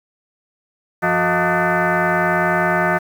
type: tone with frequency modulation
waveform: sine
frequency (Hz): 440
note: A4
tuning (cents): 0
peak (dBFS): -14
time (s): 1.02-2.99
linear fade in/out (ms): 20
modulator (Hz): 267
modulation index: 5.3
effects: 7-bit